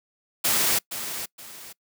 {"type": "noise with echo", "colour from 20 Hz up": "white", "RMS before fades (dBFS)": -22, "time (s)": [0.44, 0.79], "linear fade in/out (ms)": 10, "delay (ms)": 470, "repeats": 2, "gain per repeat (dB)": -10, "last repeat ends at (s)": 1.73, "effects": ["noise-tail reverb RT60 0.1 s tail -24 dB re dry", "high-pass 100 Hz 12 dB/octave"]}